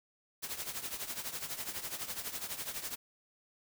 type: noise with tremolo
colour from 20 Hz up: white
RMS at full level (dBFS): -37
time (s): 0.42-2.96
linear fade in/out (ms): 20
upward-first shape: triangle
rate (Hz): 12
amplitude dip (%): 80
effects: none